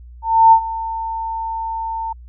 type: tone with ADSR envelope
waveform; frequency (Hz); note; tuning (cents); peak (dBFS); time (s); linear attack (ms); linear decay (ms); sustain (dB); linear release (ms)
sine; 900; A5; +39; -4; 0.22-2.13; 300; 78; -17; 8
effects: added 60 Hz sine -36 dBFS peak until 2.28 s